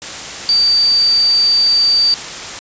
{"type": "tone in noise", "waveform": "sine", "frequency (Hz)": 4633, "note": "D8", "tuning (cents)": -24, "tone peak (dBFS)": -9, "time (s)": [0.49, 2.14], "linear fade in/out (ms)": 0, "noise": "white", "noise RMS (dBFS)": -26, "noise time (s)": [0.02, 2.59], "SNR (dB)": 14, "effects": ["resampled to 16000 Hz"]}